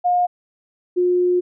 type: tone pair in turn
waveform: sine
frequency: 714 / 358.2 Hz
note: F5 / F4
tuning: +38 / +44 cents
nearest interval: octave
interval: 1194 cents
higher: first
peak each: -14 dBFS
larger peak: neither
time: 0.04-0.27 / 0.96-1.41 s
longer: second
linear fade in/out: 20 ms
effects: none